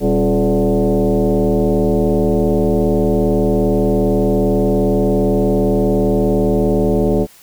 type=tone with frequency modulation; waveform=sine; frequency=116.3 Hz; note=A#2; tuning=4 cents flat; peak=-11 dBFS; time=0-7.27 s; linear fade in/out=50 ms; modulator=155 Hz; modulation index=3; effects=white hiss -45 dBFS RMS until 7.42 s